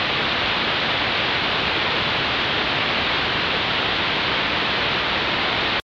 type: low-pass noise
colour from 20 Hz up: white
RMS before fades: -21 dBFS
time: 0-5.8 s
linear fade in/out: 0 ms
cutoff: 3900 Hz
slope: 48 dB/octave
effects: high-pass 60 Hz 12 dB/octave + MP3 96 kbps